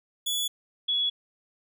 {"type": "tone pair in turn", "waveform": ["sawtooth", "sine"], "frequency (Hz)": [3420, 3377], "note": ["A7", "G#7"], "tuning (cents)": [-50, 28], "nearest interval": "unison", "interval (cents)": 22, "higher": "first", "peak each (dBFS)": -23, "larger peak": "neither", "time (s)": [[0.26, 0.48], [0.88, 1.1]], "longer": "neither", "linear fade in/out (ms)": 10, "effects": []}